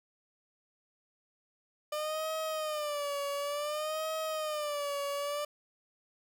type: tone with vibrato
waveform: 30% pulse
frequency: 599 Hz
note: D5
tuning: 34 cents sharp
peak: -30 dBFS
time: 1.92-5.45 s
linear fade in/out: 5 ms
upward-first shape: sine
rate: 0.56 Hz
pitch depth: 99 cents each way
effects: none